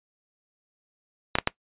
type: clicks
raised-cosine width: 0.3 ms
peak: -4 dBFS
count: 3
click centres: 1.354 / 1.386 / 1.474 s
effects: noise-tail reverb RT60 0.1 s tail -20 dB re dry + resampled to 8000 Hz